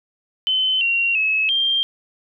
sine tone with pitch steps, 3054 / 2751 / 2581 / 3182 Hz, G7 / F7 / E7 / G7, -46 / -27 / -37 / +25 cents, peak -16 dBFS, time 0.47-1.83 s, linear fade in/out 0 ms, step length 340 ms, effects none

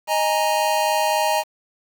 square chord, D# suspended fourth, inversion none, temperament just, 622.3 / 829.7 / 933.4 Hz, D#5 / G#5 / A#5, 0 / -2 / +2 cents, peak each -23 dBFS, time 0.07-1.44 s, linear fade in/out 50 ms, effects 7-bit

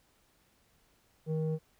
square tone with low-pass filter, 157.7 Hz, D#3, 24 cents sharp, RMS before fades -32 dBFS, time 1.26-1.59 s, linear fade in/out 50 ms, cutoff 390 Hz, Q 8, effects pink hiss -69 dBFS RMS until 1.79 s

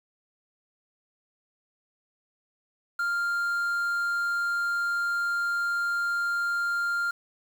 triangle tone with quantisation, 1396.9 Hz, F6, in tune, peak -23 dBFS, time 2.99-7.11 s, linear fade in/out 5 ms, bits 8, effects none

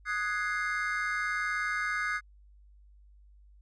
triangle chord, Ab dominant seventh, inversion second, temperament equal with one note detuned, 1244.5 / 1480 / 1661.2 / 2100 Hz, Eb6 / Gb6 / Ab6 / C7, 0 / 0 / 0 / +6 cents, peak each -33 dBFS, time 0.05-2.21 s, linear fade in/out 50 ms, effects added 50 Hz sine -54 dBFS peak until 3.61 s + resampled to 24000 Hz

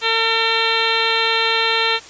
harmonic tone with a mistuned harmonic, 452.2 Hz, A4, 47 cents sharp, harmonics 1 / 2 / 3 / 4 / 5 / 6 / 7 / 8 / 9, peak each -24 / -24 / -24 / -24 / -24 / -24 / -24 / -24 / -24 dBFS, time 0.01-2 s, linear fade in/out 50 ms, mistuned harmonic 5, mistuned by +16 cents, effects white hiss -39 dBFS RMS until 2.09 s + resampled to 16000 Hz

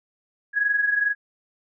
sine tone pair together, 1661.2 / 1683.4 Hz, G#6 / G#6, 0 / +23 cents, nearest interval unison, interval 23 cents, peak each -20 / -26 dBFS, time 0.53-1.15 s, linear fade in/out 50 ms, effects none

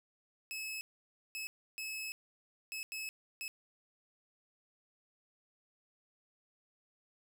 sawtooth tone bursts at uneven times, 2588 Hz, E7, 32 cents flat, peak -36 dBFS, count 6, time 0.51-0.81 / 1.35-1.47 / 1.78-2.12 / 2.72-2.83 / 2.92-3.09 / 3.41-3.48 s, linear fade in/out 0 ms, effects none

